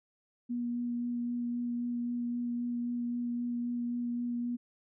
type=tone with vibrato; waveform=sine; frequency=240.4 Hz; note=B3; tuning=46 cents flat; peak=-31 dBFS; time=0.49-4.57 s; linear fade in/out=20 ms; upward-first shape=sine; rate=3.8 Hz; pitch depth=10 cents each way; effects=none